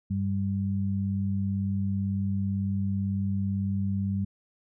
sine tone pair together, 98 / 196 Hz, G2 / G3, 0 / 0 cents, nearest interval octave, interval 1200 cents, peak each -28 dBFS, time 0.1-4.25 s, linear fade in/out 10 ms, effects none

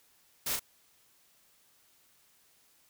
white noise with echo, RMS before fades -33 dBFS, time 0.46-0.56 s, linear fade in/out 5 ms, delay 35 ms, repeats 1, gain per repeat -4 dB, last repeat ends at 0.595 s, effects white hiss -66 dBFS RMS until 2.89 s

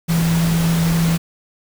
sine tone in noise, 166.1 Hz, E3, 13 cents sharp, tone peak -14 dBFS, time 0.08-1.18 s, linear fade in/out 20 ms, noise pink, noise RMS -25 dBFS, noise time 0.08-1.18 s, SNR +8 dB, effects none

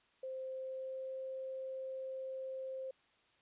sine tone with pitch glide, 523 to 526.3 Hz, C5 to C5, -1 to +10 cents, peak -40 dBFS, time 0.23-2.91 s, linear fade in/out 5 ms, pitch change +11 cents, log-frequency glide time 0.5-1.18 s, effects white hiss -71 dBFS RMS until 3.41 s + resampled to 8000 Hz

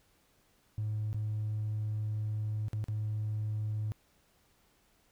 triangle tone with dropouts, 106.9 Hz, A2, 49 cents flat, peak -28 dBFS, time 0.78-3.92 s, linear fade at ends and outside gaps 0 ms, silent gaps 1.13-1.145 / 2.683-2.732 / 2.841-2.884 s, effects tanh soft clip ceiling -28 dBFS + pink hiss -69 dBFS RMS until 5.11 s

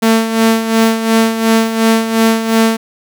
sawtooth tone with tremolo, 224.7 Hz, A3, 37 cents sharp, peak -3 dBFS, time 0.02-2.77 s, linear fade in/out 10 ms, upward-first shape sine, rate 2.8 Hz, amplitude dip 65%, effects none

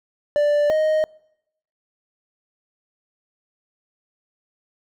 triangle tone pair in turn, 587.3 / 622.2 Hz, D5 / D#5, 0 / 0 cents, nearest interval minor second, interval 100 cents, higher second, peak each -13 / -14 dBFS, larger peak first, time 0.36-0.7 / 0.7-1.04 s, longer neither, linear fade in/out 0 ms, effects noise-tail reverb RT60 0.8 s tail -26 dB re dry

